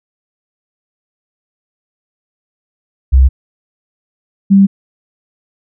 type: tone pair in turn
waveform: sine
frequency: 65.5 / 196.28 Hz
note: C2 / G3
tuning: +2 / +2 cents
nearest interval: octave + perfect fifth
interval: 1900 cents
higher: second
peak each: -3 dBFS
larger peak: neither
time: 3.12-3.29 / 4.5-4.67 s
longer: neither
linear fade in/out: 20 ms
effects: none